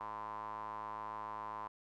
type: tone with band-pass filter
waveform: square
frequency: 53.6 Hz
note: A1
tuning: 45 cents flat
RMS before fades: -44 dBFS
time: 0-1.68 s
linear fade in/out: 10 ms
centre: 1000 Hz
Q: 8.4
effects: none